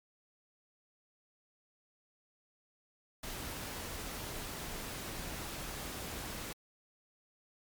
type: noise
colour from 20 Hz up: pink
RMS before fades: -42 dBFS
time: 3.23-6.53 s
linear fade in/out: 5 ms
effects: MP3 96 kbps